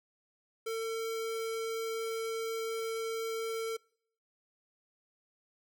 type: tone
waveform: square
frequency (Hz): 450.7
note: A4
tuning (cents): +42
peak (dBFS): -34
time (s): 0.66-3.77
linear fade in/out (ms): 10
effects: noise-tail reverb RT60 0.6 s tail -26 dB re dry